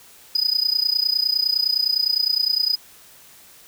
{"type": "tone with amplitude modulation", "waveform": "triangle", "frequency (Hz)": 4979, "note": "D#8", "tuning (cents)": 0, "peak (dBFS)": -13, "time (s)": [0.35, 2.76], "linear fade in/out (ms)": 5, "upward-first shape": "sine", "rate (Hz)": 29.8, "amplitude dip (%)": 90, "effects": ["white hiss -48 dBFS RMS until 3.67 s"]}